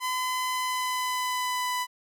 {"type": "tone with pitch glide", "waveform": "sawtooth", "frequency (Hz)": [1015, 996.4], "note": ["B5", "B5"], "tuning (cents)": [47, 15], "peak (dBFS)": -23, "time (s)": [0, 1.87], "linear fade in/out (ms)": 50, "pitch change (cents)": -32, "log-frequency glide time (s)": [0.49, 1.76], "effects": []}